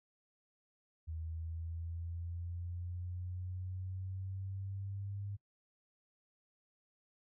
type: exponential sweep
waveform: sine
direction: up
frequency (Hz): 80.1 to 101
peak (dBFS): -39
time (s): 1.07-5.37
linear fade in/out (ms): 20
effects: noise-tail reverb RT60 0.1 s tail -23 dB re dry